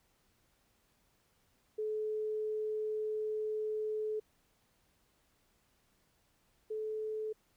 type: tone pair in turn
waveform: sine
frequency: 430 / 433.2 Hz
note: A4 / A4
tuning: -40 / -27 cents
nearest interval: unison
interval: 13 cents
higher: second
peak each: -33 / -35 dBFS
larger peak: first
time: 1.78-4.2 / 6.7-7.33 s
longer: first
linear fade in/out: 10 ms
effects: pink hiss -73 dBFS RMS until 7.56 s